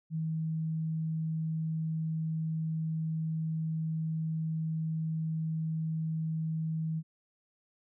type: tone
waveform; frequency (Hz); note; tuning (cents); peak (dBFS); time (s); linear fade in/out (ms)
sine; 159.8; D#3; +47; -30; 0.1-7.03; 50
effects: none